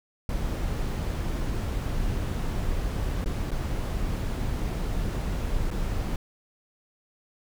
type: noise with dropouts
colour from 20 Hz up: brown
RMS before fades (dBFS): -28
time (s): 0.29-6.16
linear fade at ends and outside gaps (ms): 2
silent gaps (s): 3.244-3.259 / 3.508-3.515 / 5.705-5.711
effects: none